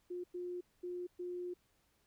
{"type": "tone bursts at uneven times", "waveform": "sine", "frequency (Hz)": 356.2, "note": "F4", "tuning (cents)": 34, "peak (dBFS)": -39, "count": 4, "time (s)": [[0.1, 0.24], [0.34, 0.61], [0.83, 1.07], [1.19, 1.54]], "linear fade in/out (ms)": 10, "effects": ["pink hiss -75 dBFS RMS until 2.06 s"]}